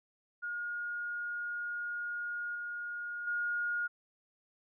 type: tone with level steps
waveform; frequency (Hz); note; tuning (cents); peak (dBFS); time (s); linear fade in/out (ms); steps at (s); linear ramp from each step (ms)
sine; 1430; F6; +41; -35 / -37 / -31; 0.42-3.88; 20; 2.55 / 3.27; 5
effects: none